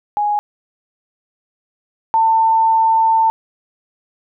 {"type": "tone pair in turn", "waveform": "sine", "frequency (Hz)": [830.6, 895.6], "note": ["G#5", "A5"], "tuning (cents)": [0, 30], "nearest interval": "minor second", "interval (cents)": 130, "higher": "second", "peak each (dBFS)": [-14, -10], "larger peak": "second", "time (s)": [[0.17, 0.39], [2.14, 3.3]], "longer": "second", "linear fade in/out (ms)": 0, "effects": []}